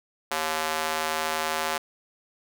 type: tone with high-pass filter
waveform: square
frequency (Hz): 78.7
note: D#2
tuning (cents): +20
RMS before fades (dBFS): -28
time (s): 0.31-1.78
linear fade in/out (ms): 5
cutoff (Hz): 770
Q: 1
effects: none